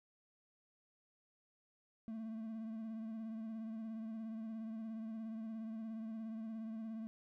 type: tone with vibrato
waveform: triangle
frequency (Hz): 222.3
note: A3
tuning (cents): +18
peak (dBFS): -40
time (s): 2.08-7.07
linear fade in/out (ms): 0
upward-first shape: triangle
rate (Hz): 17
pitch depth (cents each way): 43
effects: none